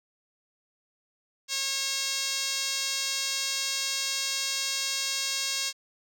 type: tone with band-pass filter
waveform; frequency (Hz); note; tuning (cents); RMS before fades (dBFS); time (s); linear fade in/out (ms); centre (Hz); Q
5% pulse; 544; C#5; -33; -30; 1.48-5.73; 50; 6300; 0.68
effects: none